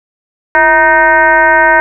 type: tone with frequency modulation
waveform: sine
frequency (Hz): 1244.5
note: D#6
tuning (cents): 0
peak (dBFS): -4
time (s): 0.55-1.8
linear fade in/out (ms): 0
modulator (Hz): 301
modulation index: 2.2
effects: none